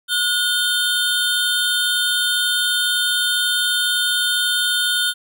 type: tone cluster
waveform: square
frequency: 1449 / 3134 / 3596 Hz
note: F#6 / G7 / A7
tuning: -37 / -1 / +37 cents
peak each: -22 dBFS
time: 0.08-5.14 s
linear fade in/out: 50 ms
effects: none